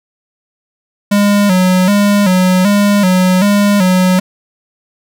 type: tone with vibrato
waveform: square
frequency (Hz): 193.6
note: G3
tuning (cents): -21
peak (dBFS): -8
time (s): 1.11-4.2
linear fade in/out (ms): 10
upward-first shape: square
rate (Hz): 1.3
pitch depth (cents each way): 89
effects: none